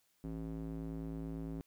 square tone with band-pass filter, 54.5 Hz, A1, 16 cents flat, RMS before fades -42 dBFS, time 0.24-1.61 s, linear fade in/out 0 ms, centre 240 Hz, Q 1.8, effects white hiss -75 dBFS RMS until 1.66 s

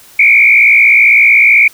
sine tone with frequency modulation, 2282 Hz, C#7, 50 cents sharp, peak -3 dBFS, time 0.19-1.68 s, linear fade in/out 5 ms, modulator 57.9 Hz, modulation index 2, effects white hiss -40 dBFS RMS until 1.73 s

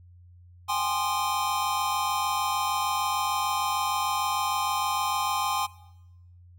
square chord, Ab major seventh, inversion third, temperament equal with one note detuned, 784 / 830.6 / 1046.5 / 1220.3 Hz, G5 / Ab5 / C6 / Eb6, 0 / 0 / 0 / -34 cents, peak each -34 / -31 / -29 / -34 dBFS, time 0.68-5.67 s, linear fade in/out 20 ms, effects noise-tail reverb RT60 0.9 s tail -19 dB re dry + added 88 Hz sine -49 dBFS peak until 6.58 s

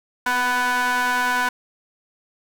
35% pulse ring-modulated tone, 247 Hz, B3, in tune, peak -14 dBFS, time 0.26-1.49 s, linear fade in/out 5 ms, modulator 1240 Hz, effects none

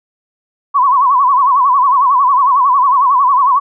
sine tone with vibrato, 1058 Hz, C6, 19 cents sharp, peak -7 dBFS, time 0.74-3.6 s, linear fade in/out 20 ms, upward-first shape sine, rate 11 Hz, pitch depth 130 cents each way, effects none

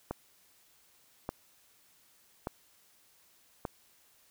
click train, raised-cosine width 1 ms, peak -20 dBFS, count 4, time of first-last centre 0.11-3.652 s, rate 0.847 Hz, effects white hiss -65 dBFS RMS until 4.3 s

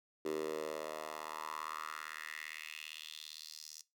10% pulse tone with high-pass filter sweep, 77.6 Hz, D#2, 4 cents flat, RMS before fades -44 dBFS, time 0.25-3.82 s, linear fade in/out 5 ms, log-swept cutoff 370 to 5800 Hz, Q 3.6, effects noise-tail reverb RT60 0.2 s tail -17 dB re dry

